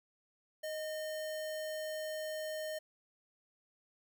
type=tone with sample-and-hold; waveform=sine; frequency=622.3 Hz; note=D#5; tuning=in tune; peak=-37 dBFS; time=0.63-2.79 s; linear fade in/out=10 ms; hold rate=2450 Hz; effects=none